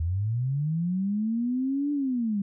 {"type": "linear two-way sweep", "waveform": "sine", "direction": "up then down", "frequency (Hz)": [77.78, 293.7, 194], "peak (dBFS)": -24, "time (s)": [0, 2.42], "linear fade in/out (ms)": 5, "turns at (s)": 1.92, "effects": []}